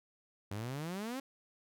sawtooth exponential sweep, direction up, 95.9 to 277.2 Hz, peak -34 dBFS, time 0.51-1.2 s, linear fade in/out 5 ms, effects none

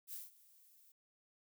violet noise with ADSR envelope, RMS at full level -45 dBFS, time 0.07-0.92 s, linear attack 62 ms, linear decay 170 ms, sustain -21 dB, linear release 4 ms, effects none

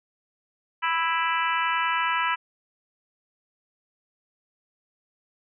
harmonic tone with a mistuned harmonic, 329.6 Hz, E4, in tune, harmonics 3 / 4 / 5 / 6 / 7 / 8 / 9, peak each -26 / -28 / -30 / -32 / -33 / -34 / -35 dBFS, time 0.82-2.36 s, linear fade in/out 20 ms, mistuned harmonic 7, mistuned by +38 cents, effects none

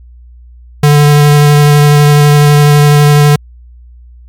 square tone with vibrato, 146.83 Hz, D3, in tune, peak -3 dBFS, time 0.83-3.36 s, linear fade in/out 5 ms, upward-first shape sine, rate 12 Hz, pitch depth 11 cents each way, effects added 60 Hz sine -32 dBFS peak until 4.28 s + MP3 96 kbps

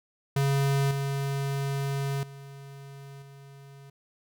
square tone with level steps, 138.59 Hz, C#3, in tune, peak -23 / -28 / -43 / -47 dBFS, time 0.36-3.9 s, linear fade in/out 5 ms, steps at 0.91 / 2.23 / 3.22 s, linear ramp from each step 2 ms, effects none

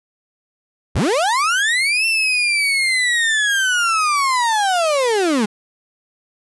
35% pulse linear two-way sweep, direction up then down, 43.65 to 2701 to 198 Hz, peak -13 dBFS, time 0.95-5.46 s, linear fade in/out 10 ms, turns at 2.06 s, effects resampled to 24000 Hz

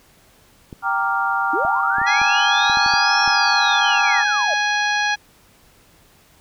clicks, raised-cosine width 3 ms, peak -21 dBFS, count 10, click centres 0.728 / 1.65 / 1.984 / 2.016 / 2.216 / 2.698 / 2.772 / 2.862 / 2.938 / 3.277 s
sine chord, G minor seventh, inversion none, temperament equal, 784 / 932.3 / 1174.7 / 1396.9 Hz, G5 / Bb5 / D6 / F6, 0 / 0 / 0 / 0 cents, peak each -23 / -24 / -25 / -21 dBFS, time 0.82-4.25 s, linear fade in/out 50 ms
sine linear two-way sweep, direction up then down, 283.4 to 5510 to 552 Hz, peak -22 dBFS, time 1.53-4.54 s, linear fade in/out 5 ms, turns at 3.22 s
harmonic tone, 830.6 Hz, G#5, in tune, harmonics 1 / 2 / 3 / 4 / 5 / 6 / 7, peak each -22 / -20 / -26 / -29 / -29 / -38 / -33 dBFS, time 2.06-5.16 s, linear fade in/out 20 ms
effects pink hiss -53 dBFS RMS until 6.4 s

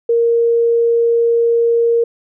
sine tone, 466.2 Hz, A#4, in tune, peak -10 dBFS, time 0.09-2.04 s, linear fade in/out 5 ms, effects none

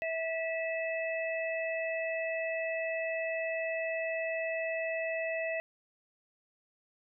harmonic tone, 652 Hz, E5, 19 cents flat, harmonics 1 / 3 / 4, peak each -33 / -38 / -39 dBFS, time 0.02-5.6 s, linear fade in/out 0 ms, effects none

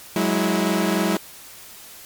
sawtooth tone cluster, 185.2 / 208.6 / 326.3 Hz, F#3 / G#3 / E4, +2 / +8 / -18 cents, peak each -19 dBFS, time 0.16-1.17 s, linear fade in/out 2 ms, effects white hiss -42 dBFS RMS until 2.05 s + MP3 96 kbps

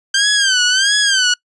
15% pulse tone with vibrato, 1568 Hz, G6, in tune, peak -5 dBFS, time 0.14-1.34 s, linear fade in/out 5 ms, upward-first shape sine, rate 1.5 Hz, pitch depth 120 cents each way, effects noise-tail reverb RT60 0.1 s tail -24 dB re dry + resampled to 24000 Hz

